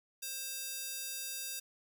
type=tone with high-pass filter; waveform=square; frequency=530 Hz; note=C5; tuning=22 cents sharp; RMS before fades=-41 dBFS; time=0.22-1.6 s; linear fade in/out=10 ms; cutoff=5000 Hz; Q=0.62; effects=none